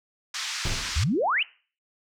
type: band-pass noise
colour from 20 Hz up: white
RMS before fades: -32 dBFS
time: 0.34-1.04 s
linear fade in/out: 5 ms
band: 1100 to 6200 Hz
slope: 24 dB/octave
type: noise with exponential decay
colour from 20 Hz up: brown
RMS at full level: -25 dBFS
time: 0.65-1.16 s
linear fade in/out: 2 ms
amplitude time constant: 110 ms
type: exponential sweep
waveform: sine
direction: up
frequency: 63.4 to 3122 Hz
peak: -21 dBFS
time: 0.96-1.43 s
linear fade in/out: 5 ms
effects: noise-tail reverb RT60 0.4 s tail -21 dB re dry